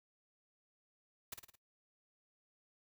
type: noise with echo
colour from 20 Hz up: white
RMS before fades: -43 dBFS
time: 1.32-1.34 s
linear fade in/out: 5 ms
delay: 54 ms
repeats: 4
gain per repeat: -5 dB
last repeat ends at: 1.556 s
effects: noise-tail reverb RT60 0.1 s tail -18 dB re dry